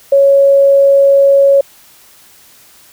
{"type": "tone", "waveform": "sine", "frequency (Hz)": 554.4, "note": "C#5", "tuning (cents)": 0, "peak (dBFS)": -4, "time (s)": [0.12, 1.61], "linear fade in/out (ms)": 5, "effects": ["white hiss -43 dBFS RMS until 2.92 s"]}